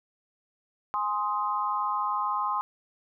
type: chord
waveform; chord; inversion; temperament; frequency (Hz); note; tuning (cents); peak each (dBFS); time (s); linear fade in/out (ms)
sine; Ab major; none; equal with one note detuned; 830.6 / 1046.5 / 1253.2; Ab5 / C6 / Eb6; 0 / 0 / +12; -32 / -28 / -31; 0.94-2.61; 0
effects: none